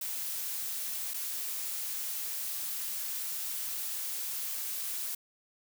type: noise with dropouts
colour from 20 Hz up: blue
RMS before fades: -36 dBFS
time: 0.01-5.15 s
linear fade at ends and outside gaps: 5 ms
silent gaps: 1.137-1.141 s
effects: none